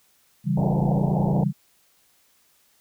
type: chord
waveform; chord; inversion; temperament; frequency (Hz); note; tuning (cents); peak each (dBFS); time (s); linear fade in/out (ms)
sine; C# diminished; none; equal; 138.59 / 164.81 / 196; C#3 / E3 / G3; 0 / 0 / 0; -24; 0.44-1.53; 50
type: low-pass noise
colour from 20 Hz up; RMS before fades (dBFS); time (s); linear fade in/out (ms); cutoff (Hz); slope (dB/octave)
white; -28; 0.57-1.44; 5; 890; 96
effects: white hiss -62 dBFS RMS until 2.8 s